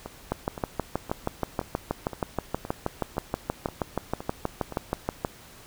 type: two click trains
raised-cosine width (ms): 1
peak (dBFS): -21 / -11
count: 10 / 32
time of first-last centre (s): 0.06-4.723 / 0.32-5.248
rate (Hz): 1.93 / 6.29
effects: pink hiss -49 dBFS RMS until 5.66 s